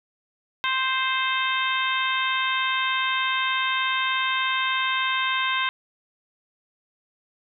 harmonic tone, 523.3 Hz, C5, in tune, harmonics 2 / 3 / 4 / 5 / 6 / 7, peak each -26 / -28 / -29 / -30 / -31 / -31 dBFS, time 0.64-5.69 s, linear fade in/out 0 ms, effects none

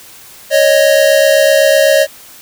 square tone pair together, 554.4 / 622.3 Hz, C#5 / D#5, 0 / 0 cents, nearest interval major second, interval 200 cents, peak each -10 dBFS, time 0.5-2.07 s, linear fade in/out 50 ms, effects white hiss -37 dBFS RMS until 2.41 s

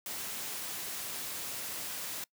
white noise, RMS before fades -39 dBFS, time 0.06-2.24 s, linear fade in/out 2 ms, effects noise-tail reverb RT60 0.1 s tail -23 dB re dry + high-pass 100 Hz 12 dB/octave

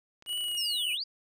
clicks, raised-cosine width 0.2 ms, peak -34 dBFS, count 10, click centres 0.224 / 0.262 / 0.293 / 0.329 / 0.376 / 0.409 / 0.441 / 0.483 / 0.515 / 0.549 s
square tone with vibrato, 2905 Hz, F#7, 32 cents flat, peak -31 dBFS, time 0.26-0.98 s, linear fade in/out 50 ms, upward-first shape triangle, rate 2.1 Hz, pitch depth 29 cents each way
sine linear two-way sweep, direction down then up, 5750 to 2388 to 4966 Hz, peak -31 dBFS, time 0.57-1.04 s, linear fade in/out 10 ms, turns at 0.92 s
effects none

